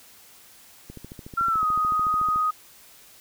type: click train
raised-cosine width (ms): 3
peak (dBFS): -26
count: 21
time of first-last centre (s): 0.9-2.36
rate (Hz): 13.7
type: tone with pitch glide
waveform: sine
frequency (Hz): 1363 to 1249.9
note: F6 to D#6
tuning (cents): -43 to +7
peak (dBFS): -20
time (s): 1.37-2.51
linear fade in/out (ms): 10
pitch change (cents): -150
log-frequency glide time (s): 1.47-1.65
effects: white hiss -51 dBFS RMS until 3.2 s